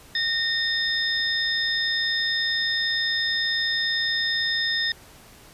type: tone cluster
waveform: sine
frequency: 1840 / 3631 / 5130 Hz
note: A#6 / A#7 / E8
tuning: -23 / -46 / -48 cents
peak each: -25 / -26 / -28 dBFS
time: 0.15-4.92 s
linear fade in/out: 2 ms
effects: pink hiss -49 dBFS RMS until 5.53 s + resampled to 32000 Hz